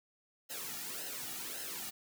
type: noise with flanger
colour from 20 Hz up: white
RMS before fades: -42 dBFS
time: 0.49-1.91 s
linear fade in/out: 20 ms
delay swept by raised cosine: 0.85 to 1.95 ms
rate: 1.8 Hz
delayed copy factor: -0.75
effects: none